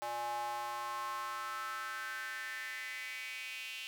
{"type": "tone with high-pass filter sweep", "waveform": "square", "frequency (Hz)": 119, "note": "A#2", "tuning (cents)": 36, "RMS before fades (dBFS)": -41, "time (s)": [0.02, 3.87], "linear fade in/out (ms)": 0, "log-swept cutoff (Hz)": [740, 2800], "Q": 5.2, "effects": []}